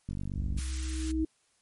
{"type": "click train", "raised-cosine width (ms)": 5, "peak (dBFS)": -24, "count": 25, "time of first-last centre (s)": [0.09, 0.587], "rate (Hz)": 48.3}
{"type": "tone with pitch glide", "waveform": "sine", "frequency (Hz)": [65.41, 64.36], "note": ["C2", "C2"], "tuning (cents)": [0, -28], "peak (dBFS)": -31, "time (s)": [0.35, 1.25], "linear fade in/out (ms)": 20, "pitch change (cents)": -28, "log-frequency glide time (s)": [0.59, 1.1]}
{"type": "tone with exponential growth", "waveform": "sine", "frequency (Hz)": 317.8, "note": "D#4", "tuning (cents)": 37, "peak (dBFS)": -25, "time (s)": [0.37, 1.25], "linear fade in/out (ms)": 5, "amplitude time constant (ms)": 190}
{"type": "high-pass noise", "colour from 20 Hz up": "white", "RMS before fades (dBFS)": -42, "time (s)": [0.57, 1.12], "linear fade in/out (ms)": 10, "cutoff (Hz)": 1200, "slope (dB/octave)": 24}
{"effects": ["white hiss -70 dBFS RMS until 1.61 s", "MP3 48 kbps"]}